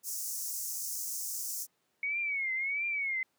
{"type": "high-pass noise", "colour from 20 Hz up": "pink", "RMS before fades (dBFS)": -37, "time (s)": [0.03, 1.67], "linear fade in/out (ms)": 50, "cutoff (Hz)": 5600, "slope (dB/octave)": 48}
{"type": "tone with vibrato", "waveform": "sine", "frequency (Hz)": 2217, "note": "C#7", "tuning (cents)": 0, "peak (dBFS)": -30, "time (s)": [2.03, 3.23], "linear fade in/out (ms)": 2, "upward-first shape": "triangle", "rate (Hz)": 1.5, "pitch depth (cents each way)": 140}
{"effects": ["pink hiss -75 dBFS RMS until 3.38 s", "high-pass 200 Hz 12 dB/octave"]}